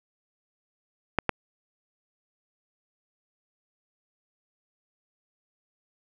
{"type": "clicks", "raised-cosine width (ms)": 0.5, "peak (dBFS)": [-6, -7], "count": 2, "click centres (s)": [1.187, 1.293], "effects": []}